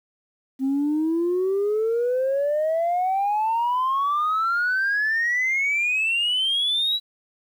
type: exponential sweep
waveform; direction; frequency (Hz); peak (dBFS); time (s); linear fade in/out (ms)
sine; up; 261.6 to 3942; -18; 0.59-7; 50
effects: tanh soft clip ceiling -17 dBFS + 9-bit